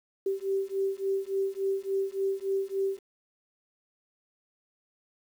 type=beating tone pair; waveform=sine; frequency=387.6 / 391.1 Hz; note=G4 / G4; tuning=-20 / -4 cents; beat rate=3.5 Hz; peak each=-30 dBFS; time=0.26-2.99 s; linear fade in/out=5 ms; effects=9-bit